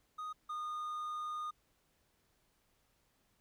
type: tone pair in turn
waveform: triangle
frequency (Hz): 1244.5 / 1225.2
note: D#6 / D#6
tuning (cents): 0 / -27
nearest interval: unison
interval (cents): 27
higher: first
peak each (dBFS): -38 / -36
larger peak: second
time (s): 0.18-0.33 / 0.49-1.51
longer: second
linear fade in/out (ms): 10
effects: pink hiss -75 dBFS RMS until 3.4 s